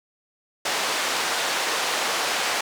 pink band-pass noise, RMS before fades -25 dBFS, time 0.65-2.61 s, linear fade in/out 5 ms, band 620 to 7000 Hz, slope 12 dB/octave, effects none

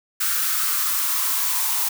blue noise with high-pass filter sweep, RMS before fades -22 dBFS, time 0.2-1.89 s, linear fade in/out 10 ms, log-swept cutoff 1400 to 900 Hz, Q 5.1, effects none

